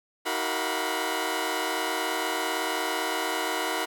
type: tone cluster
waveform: 15% pulse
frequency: 319.5 / 379 / 464.8 / 720 / 996 Hz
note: D#4 / F#4 / A#4 / F#5 / B5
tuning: +46 / +42 / -5 / -47 / +14 cents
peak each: -27 dBFS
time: 0.25-3.86 s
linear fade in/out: 20 ms
effects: none